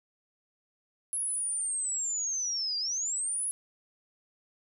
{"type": "linear two-way sweep", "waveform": "sine", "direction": "down then up", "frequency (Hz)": [10690, 4719, 10690], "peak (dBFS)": -29, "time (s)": [1.13, 3.51], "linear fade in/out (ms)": 0, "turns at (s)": 2.78, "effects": []}